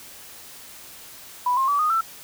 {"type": "tone with pitch steps", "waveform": "sine", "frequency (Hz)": [988, 1065, 1148.1, 1237.6, 1334.1], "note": ["B5", "C6", "D6", "D#6", "E6"], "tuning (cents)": [0, 30, -40, -10, 20], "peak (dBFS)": -18, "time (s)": [1.46, 2.01], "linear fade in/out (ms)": 5, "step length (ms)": 110, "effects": ["white hiss -43 dBFS RMS until 2.23 s"]}